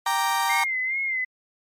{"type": "chord", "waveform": "35% pulse", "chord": "G minor", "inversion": "none", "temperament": "equal", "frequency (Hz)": [784, 932.3, 1174.7], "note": ["G5", "Bb5", "D6"], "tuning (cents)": [0, 0, 0], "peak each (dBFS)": [-25, -22, -26], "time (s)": [0.06, 0.64], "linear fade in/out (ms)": 5}
{"type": "tone with vibrato", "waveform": "sine", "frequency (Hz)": 2092, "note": "C7", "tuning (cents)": -1, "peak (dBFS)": -23, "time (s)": [0.49, 1.25], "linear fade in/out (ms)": 10, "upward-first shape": "sine", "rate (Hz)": 2.4, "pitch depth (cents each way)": 63}
{"effects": ["MP3 64 kbps"]}